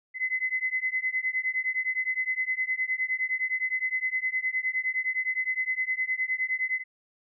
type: beating tone pair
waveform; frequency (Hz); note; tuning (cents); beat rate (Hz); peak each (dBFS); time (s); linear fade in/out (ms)
sine; 2031 / 2040.7; B6 / C7; +48 / -44; 9.7; -29; 0.14-6.84; 50
effects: none